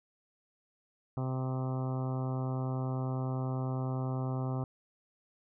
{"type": "harmonic tone with a mistuned harmonic", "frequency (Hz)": 130, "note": "C3", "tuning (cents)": -11, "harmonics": [1, 2, 3, 4, 5, 6, 7, 8, 9, 10], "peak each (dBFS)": [-32, -39, -44, -46, -46, -46, -51, -50, -50, -54], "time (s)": [1.17, 4.64], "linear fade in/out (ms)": 2, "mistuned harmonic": 10, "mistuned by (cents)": -29, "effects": []}